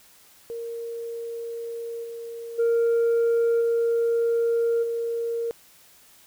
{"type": "tone with level steps", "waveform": "sine", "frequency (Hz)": 464.7, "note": "A#4", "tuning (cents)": -5, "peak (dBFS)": [-30, -33, -16, -18, -24], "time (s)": [0.5, 5.51], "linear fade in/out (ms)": 0, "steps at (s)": [2.03, 2.58, 3.6, 4.82], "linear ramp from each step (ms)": 20, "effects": ["tanh soft clip ceiling -17 dBFS", "white hiss -54 dBFS RMS until 6.26 s"]}